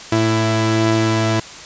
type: tone pair together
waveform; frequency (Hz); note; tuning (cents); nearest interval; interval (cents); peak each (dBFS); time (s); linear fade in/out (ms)
sawtooth; 111.1 / 332; A2 / E4; +17 / +12; octave + perfect fifth; 1895; -13; 0.12-1.4; 5
effects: white hiss -35 dBFS RMS until 1.65 s + resampled to 16000 Hz